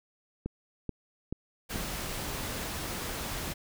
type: click train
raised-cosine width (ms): 3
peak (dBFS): -20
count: 4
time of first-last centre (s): 0.46-1.759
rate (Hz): 2.31
type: noise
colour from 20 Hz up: pink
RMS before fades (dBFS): -36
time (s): 1.69-3.54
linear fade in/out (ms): 20
effects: none